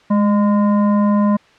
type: tone with frequency modulation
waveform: sine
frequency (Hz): 207.7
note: G#3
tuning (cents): 0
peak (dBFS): -11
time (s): 0.1-1.37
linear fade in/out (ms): 10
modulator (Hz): 818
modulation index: 0.55
effects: white hiss -49 dBFS RMS until 1.58 s + low-pass 3000 Hz 12 dB/octave